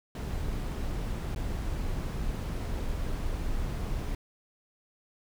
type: noise with dropouts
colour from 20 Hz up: brown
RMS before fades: -32 dBFS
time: 0.15-4.15 s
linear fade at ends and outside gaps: 2 ms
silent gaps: 1.348-1.36 s
effects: none